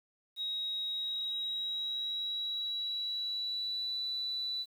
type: tone with pitch glide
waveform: sine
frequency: 3798 to 3968 Hz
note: A#7 to B7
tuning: +32 to +7 cents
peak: -33 dBFS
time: 0.36-4.66 s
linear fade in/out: 50 ms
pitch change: +75 cents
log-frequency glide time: 0.86-3.97 s
effects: 10-bit